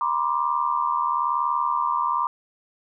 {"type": "tone cluster", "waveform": "sine", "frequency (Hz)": [960, 1041, 1180], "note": ["B5", "C6", "D6"], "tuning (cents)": [-49, -9, 8], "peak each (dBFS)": -25, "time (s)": [0.01, 2.27], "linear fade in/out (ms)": 2, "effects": []}